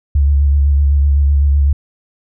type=tone with vibrato; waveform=sine; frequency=70.9 Hz; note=C#2; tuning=40 cents sharp; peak=-8 dBFS; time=0.15-1.73 s; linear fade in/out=5 ms; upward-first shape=square; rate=7.9 Hz; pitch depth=30 cents each way; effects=none